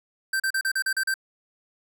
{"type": "tone bursts", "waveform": "square", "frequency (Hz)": 1561, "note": "G6", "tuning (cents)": -8, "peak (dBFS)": -23, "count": 8, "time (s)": [0.33, 1.141], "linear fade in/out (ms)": 5, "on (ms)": 69, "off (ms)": 37, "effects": []}